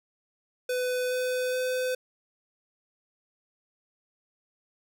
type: tone with pitch steps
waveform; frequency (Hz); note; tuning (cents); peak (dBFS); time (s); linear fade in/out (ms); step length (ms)
square; 501 / 504.5 / 508; B4 / B4 / B4; +25 / +37 / +49; -27; 0.69-1.95; 5; 420
effects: none